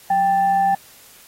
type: tone with frequency modulation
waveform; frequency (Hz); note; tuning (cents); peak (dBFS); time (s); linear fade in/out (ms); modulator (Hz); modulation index
sine; 787; G5; +7; -14; 0.1-0.75; 5; 969; 0.27
effects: white hiss -47 dBFS RMS until 1.27 s + AAC 48 kbps